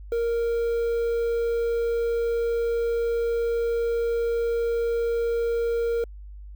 triangle tone with quantisation, 466.2 Hz, A#4, in tune, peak -20 dBFS, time 0.12-6.04 s, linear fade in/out 2 ms, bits 8, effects added 50 Hz sine -38 dBFS peak until 6.55 s

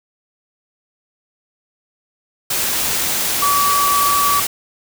sine tone in noise, 1145 Hz, D6, 44 cents flat, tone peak -14 dBFS, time 3.42-4.4 s, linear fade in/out 5 ms, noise white, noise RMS -19 dBFS, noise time 2.5-4.47 s, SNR +2 dB, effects none

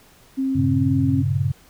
sine tone with pitch glide, 266.7 to 269 Hz, C4 to C4, +33 to +48 cents, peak -19 dBFS, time 0.37-1.23 s, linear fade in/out 20 ms, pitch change +15 cents, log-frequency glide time 0.69-0.93 s
sine chord, G diminished, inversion none, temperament equal, 98 / 116.54 / 138.59 Hz, G2 / Bb2 / Db3, 0 / 0 / 0 cents, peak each -22 / -26 / -21 dBFS, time 0.55-1.52 s, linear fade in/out 10 ms
effects pink hiss -52 dBFS RMS until 1.69 s

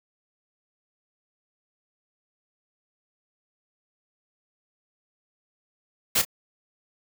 white noise with echo, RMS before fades -21 dBFS, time 6.15-6.22 s, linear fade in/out 10 ms, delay 31 ms, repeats 1, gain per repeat -12 dB, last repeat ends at 6.251 s, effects none

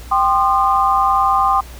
sine chord, C minor, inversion second, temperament equal with one note detuned, 784 / 1046.5 / 1216.1 Hz, G5 / C6 / Eb6, 0 / 0 / -40 cents, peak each -16 dBFS, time 0.11-1.61 s, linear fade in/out 10 ms, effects added 60 Hz sine -33 dBFS peak until 1.79 s + pink hiss -40 dBFS RMS until 1.79 s

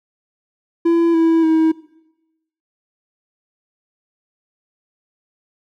triangle tone with pitch steps, 336 / 327.9 / 320.1 Hz, E4 / E4 / D#4, +33 / -9 / +49 cents, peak -9 dBFS, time 0.85-1.72 s, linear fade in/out 10 ms, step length 290 ms, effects noise-tail reverb RT60 0.9 s tail -19 dB re dry

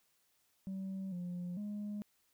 sine tone with pitch steps, 191.6 / 177.2 / 207.2 Hz, G3 / F3 / G#3, -39 / +25 / -4 cents, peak -36 dBFS, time 0.67-2.02 s, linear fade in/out 0 ms, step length 450 ms, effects tanh soft clip ceiling -37 dBFS + white hiss -75 dBFS RMS until 2.33 s

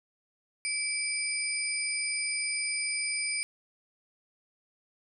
sine tone cluster, 2311 / 4936 / 8960 Hz, D7 / D#8 / C#9, -28 / -15 / +18 cents, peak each -32 / -36 / -33 dBFS, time 0.65-3.43 s, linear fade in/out 0 ms, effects none

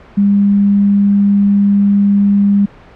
sine tone, 201.3 Hz, G3, 46 cents sharp, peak -7 dBFS, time 0.17-2.66 s, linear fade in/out 10 ms, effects pink hiss -39 dBFS RMS until 2.95 s + low-pass 2000 Hz 12 dB/octave

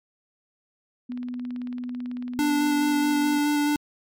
sine tone, 246.9 Hz, B3, in tune, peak -29 dBFS, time 1.09-3.39 s, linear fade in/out 10 ms
click train, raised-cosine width 0.3 ms, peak -30 dBFS, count 43, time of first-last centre 1.12-3.44 s, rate 18.1 Hz
square tone with vibrato, 293.7 Hz, D4, in tune, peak -21 dBFS, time 2.39-3.76 s, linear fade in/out 0 ms, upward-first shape square, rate 4.7 Hz, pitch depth 8 cents each way
effects MP3 96 kbps

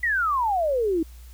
sine exponential sweep, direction down, 1995 to 311 Hz, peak -20 dBFS, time 0.03-1.03 s, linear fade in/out 5 ms, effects added 60 Hz sine -41 dBFS peak until 1.33 s + white hiss -55 dBFS RMS until 1.33 s

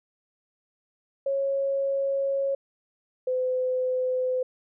sine tone pair in turn, 549 / 509.5 Hz, C#5 / C5, -17 / -46 cents, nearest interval minor second, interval 129 cents, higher first, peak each -23 / -23 dBFS, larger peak neither, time 1.26-2.55 / 3.27-4.43 s, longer first, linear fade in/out 5 ms, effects none

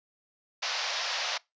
white band-pass noise, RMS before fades -32 dBFS, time 0.62-1.38 s, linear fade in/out 10 ms, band 540 to 5700 Hz, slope 48 dB/octave, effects noise-tail reverb RT60 0.2 s tail -23 dB re dry + resampled to 16000 Hz

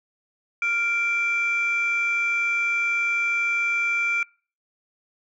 sine tone pair together, 1396.9 / 2349 Hz, F6 / D7, 0 / 0 cents, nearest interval major sixth, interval 900 cents, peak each -26 / -21 dBFS, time 0.62-4.23 s, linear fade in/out 2 ms, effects noise-tail reverb RT60 0.4 s tail -25 dB re dry + tanh soft clip ceiling -16 dBFS

